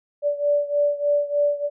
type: beating tone pair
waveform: sine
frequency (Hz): 580 / 583.3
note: D5 / D5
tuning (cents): -22 / -12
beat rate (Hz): 3.3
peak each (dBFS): -20 / -23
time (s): 0.22-1.7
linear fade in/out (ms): 50
effects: none